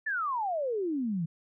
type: exponential sweep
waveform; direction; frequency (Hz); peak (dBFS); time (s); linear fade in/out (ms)
sine; down; 1800 to 155.56; -28; 0.06-1.26; 10
effects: none